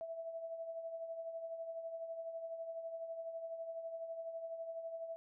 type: tone with tremolo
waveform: sine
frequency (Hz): 659.3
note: E5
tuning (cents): 0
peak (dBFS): -39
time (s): 0.01-5.16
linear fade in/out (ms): 0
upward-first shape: triangle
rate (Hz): 12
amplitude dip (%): 60
effects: none